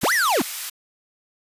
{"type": "high-pass noise", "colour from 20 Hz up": "white", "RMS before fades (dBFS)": -30, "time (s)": [0.01, 0.7], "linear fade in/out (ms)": 10, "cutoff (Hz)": 1300, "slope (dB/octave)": 12}
{"type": "linear two-way sweep", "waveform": "square", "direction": "up then down", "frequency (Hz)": [70.7, 2049, 185.1], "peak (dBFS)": -18, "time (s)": [0.03, 0.42], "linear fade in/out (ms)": 5, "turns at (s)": 0.13}
{"effects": ["resampled to 32000 Hz"]}